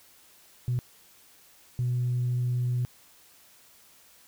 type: tone bursts at uneven times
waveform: sine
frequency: 123.47 Hz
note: B2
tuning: in tune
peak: -23 dBFS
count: 2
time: 0.68-0.79 / 1.79-2.85 s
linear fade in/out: 0 ms
effects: tanh soft clip ceiling -21 dBFS + white hiss -57 dBFS RMS until 4.27 s